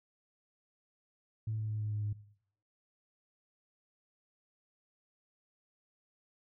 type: tone with pitch steps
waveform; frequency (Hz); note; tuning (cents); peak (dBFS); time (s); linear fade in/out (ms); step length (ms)
sine; 109.5 / 108.43 / 107.37 / 106.32 / 105.28 / 104.25; A2 / A2 / A2 / G#2 / G#2 / G#2; -8 / -25 / -42 / +41 / +24 / +7; -32; 1.47-2.13; 5; 110
effects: noise-tail reverb RT60 0.6 s tail -17 dB re dry + tanh soft clip ceiling -28 dBFS